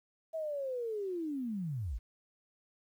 sine linear sweep, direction down, 656 to 43.65 Hz, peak -34 dBFS, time 0.33-1.99 s, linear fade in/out 20 ms, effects 11-bit

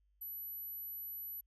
sine tone, 11840 Hz, F#9, in tune, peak -40 dBFS, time 0.21-1.41 s, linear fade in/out 10 ms, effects tanh soft clip ceiling -40 dBFS + added 50 Hz sine -70 dBFS peak until 1.46 s

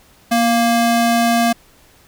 square ring-modulated tone, 466.2 Hz, A#4, in tune, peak -10 dBFS, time 0.31-1.53 s, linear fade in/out 10 ms, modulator 230 Hz, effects pink hiss -50 dBFS RMS until 2.07 s

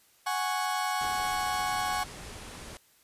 35% pulse chord, F# suspended second, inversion none, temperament equal, 740 / 830.6 / 1108.7 Hz, F#5 / G#5 / C#6, 0 / 0 / 0 cents, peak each -31 dBFS, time 0.26-2.04 s, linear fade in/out 10 ms
pink low-pass noise, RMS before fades -44 dBFS, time 1.01-2.77 s, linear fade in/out 0 ms, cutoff 11000 Hz, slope 48 dB/octave
effects white hiss -63 dBFS RMS until 3.03 s + resampled to 32000 Hz

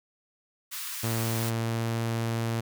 white high-pass noise, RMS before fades -36 dBFS, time 0.71-1.51 s, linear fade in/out 20 ms, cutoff 1000 Hz, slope 48 dB/octave
sawtooth tone with pitch glide, 114 to 114.93 Hz, A#2 to A#2, -38 to -24 cents, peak -23 dBFS, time 1.03-2.61 s, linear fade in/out 10 ms, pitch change +14 cents, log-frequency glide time 1.38-1.92 s
effects none

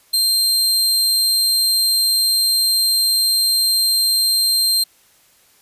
sawtooth tone, 4167 Hz, C8, 8 cents flat, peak -11 dBFS, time 0.13-4.84 s, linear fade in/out 10 ms, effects white hiss -54 dBFS RMS until 5.61 s + resampled to 32000 Hz

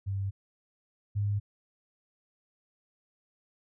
sine tone pair in turn, 98 / 102.19 Hz, G2 / G#2, 0 / -27 cents, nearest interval minor second, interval 73 cents, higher second, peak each -29 / -26 dBFS, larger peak second, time 0.06-0.31 / 1.15-1.4 s, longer neither, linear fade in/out 20 ms, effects none

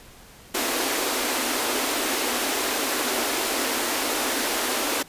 pink high-pass noise, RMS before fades -25 dBFS, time 0.54-5.03 s, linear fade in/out 10 ms, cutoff 240 Hz, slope 96 dB/octave, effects pink hiss -48 dBFS RMS until 5.08 s + resampled to 32000 Hz

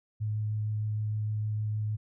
sine tone with vibrato, 106.9 Hz, A2, 49 cents flat, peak -28 dBFS, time 0.2-1.97 s, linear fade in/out 20 ms, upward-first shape sine, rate 6.5 Hz, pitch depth 9 cents each way, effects none

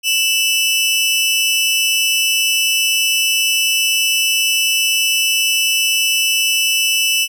sawtooth tone pair together, 2649 / 2960 Hz, E7 / F#7, +8 / 0 cents, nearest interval major second, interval 192 cents, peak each -13 dBFS, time 0.03-7.28 s, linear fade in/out 50 ms, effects none

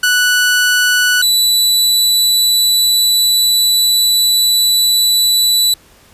sawtooth tone pair in turn, 1480 / 3961 Hz, F#6 / B7, 0 / +4 cents, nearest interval octave + perfect fourth, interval 1704 cents, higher second, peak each -6 dBFS, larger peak neither, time 0.03-1.22 / 1.22-5.74 s, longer second, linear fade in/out 5 ms, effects pink hiss -46 dBFS RMS until 6.13 s + resampled to 32000 Hz

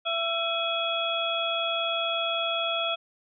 harmonic tone with a mistuned harmonic, 669 Hz, E5, 25 cents sharp, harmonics 1 / 2 / 4 / 5, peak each -30 / -32 / -33 / -29 dBFS, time 0.05-2.96 s, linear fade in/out 20 ms, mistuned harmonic 4, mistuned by -97 cents, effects none

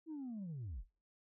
sine linear sweep, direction down, 330.4 to 31.47 Hz, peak -40 dBFS, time 0.06-0.85 s, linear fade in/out 50 ms, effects noise-tail reverb RT60 0.3 s tail -20 dB re dry + tanh soft clip ceiling -40 dBFS

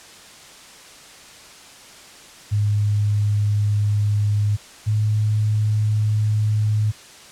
sine tone pair in turn, 103.83 / 106.75 Hz, G#2 / G#2, 0 / +48 cents, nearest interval unison, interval 48 cents, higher second, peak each -16 dBFS, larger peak neither, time 2.51-4.57 / 4.86-6.92 s, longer neither, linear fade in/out 20 ms, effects white hiss -43 dBFS RMS until 7.31 s + low-pass 8000 Hz 12 dB/octave

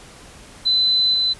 sine tone with level steps, 4025 Hz, B7, 32 cents sharp, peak -14 / -16 dBFS, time 0.65-1.34 s, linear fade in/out 20 ms, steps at 1.13 s, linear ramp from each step 20 ms, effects pink hiss -43 dBFS RMS until 1.39 s + resampled to 24000 Hz

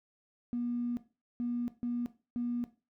triangle tone bursts at uneven times, 240.7 Hz, B3, 44 cents flat, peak -27 dBFS, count 4, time 0.53-0.97 / 1.4-1.68 / 1.83-2.06 / 2.36-2.64 s, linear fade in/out 0 ms, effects noise-tail reverb RT60 0.3 s tail -17 dB re dry + tanh soft clip ceiling -29 dBFS

